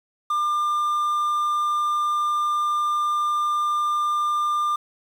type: tone with quantisation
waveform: triangle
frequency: 1198 Hz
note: D6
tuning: 34 cents sharp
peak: -18 dBFS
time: 0.3-4.76 s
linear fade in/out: 5 ms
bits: 8
effects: none